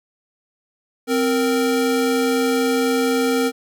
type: tone pair together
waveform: square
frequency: 261.1 / 465.2 Hz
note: C4 / A#4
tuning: -3 / -4 cents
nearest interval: minor seventh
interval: 999 cents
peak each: -20 dBFS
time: 1.07-3.52 s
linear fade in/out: 50 ms
effects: none